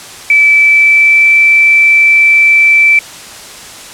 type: tone with pitch glide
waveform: sine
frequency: 2310 to 2327 Hz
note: D7 to D7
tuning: -29 to -17 cents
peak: -3 dBFS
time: 0.3-2.99 s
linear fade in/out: 2 ms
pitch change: +12 cents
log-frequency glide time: 0.43-1.32 s
effects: white hiss -29 dBFS RMS until 3.93 s + low-pass 9000 Hz 12 dB/octave